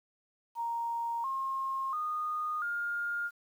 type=tone with pitch steps; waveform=sine; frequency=932.3 / 1070.9 / 1230.2 / 1413.1 Hz; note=A#5 / C6 / D#6 / F6; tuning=0 / +40 / -20 / +20 cents; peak=-31 dBFS; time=0.55-3.31 s; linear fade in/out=50 ms; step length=690 ms; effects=10-bit